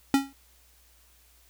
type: tone with exponential decay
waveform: square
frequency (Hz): 274.6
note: C#4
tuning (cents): -16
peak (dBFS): -16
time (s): 0.14-0.33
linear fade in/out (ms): 1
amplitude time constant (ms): 40
effects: added 60 Hz sine -61 dBFS peak until 1.49 s + white hiss -61 dBFS RMS until 1.49 s